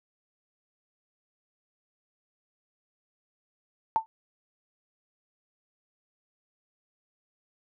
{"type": "tone with exponential decay", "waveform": "sine", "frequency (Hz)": 889, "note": "A5", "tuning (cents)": 18, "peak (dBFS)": -16, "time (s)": [3.96, 4.06], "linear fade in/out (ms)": 0, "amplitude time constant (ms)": 20, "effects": []}